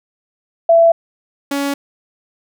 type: tone pair in turn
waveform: sine / sawtooth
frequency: 668 / 280.9 Hz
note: E5 / C#4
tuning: +23 / +23 cents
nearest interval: octave + minor third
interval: 1500 cents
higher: first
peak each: -6 / -13 dBFS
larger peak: first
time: 0.69-0.92 / 1.51-1.74 s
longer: neither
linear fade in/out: 5 ms
effects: none